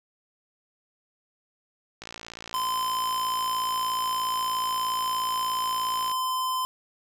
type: click train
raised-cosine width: 0.2 ms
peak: -21 dBFS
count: 234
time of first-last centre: 2.02-6.115 s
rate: 56.9 Hz
type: tone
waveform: square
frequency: 1028 Hz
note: C6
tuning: 31 cents flat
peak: -26 dBFS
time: 2.54-6.65 s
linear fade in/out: 0 ms
effects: none